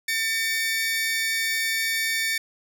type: tone pair together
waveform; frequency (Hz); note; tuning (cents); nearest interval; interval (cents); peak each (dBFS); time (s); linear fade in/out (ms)
sawtooth; 1799 / 2267; A6 / C#7; +38 / +38; major third; 400; -22 / -23; 0.08-2.38; 5
effects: none